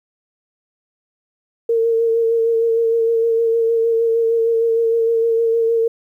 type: tone with vibrato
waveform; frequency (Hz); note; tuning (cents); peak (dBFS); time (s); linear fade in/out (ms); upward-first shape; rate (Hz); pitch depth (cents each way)
sine; 457.6; A#4; -32; -13; 1.69-5.88; 5; sine; 6.5; 23
effects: 9-bit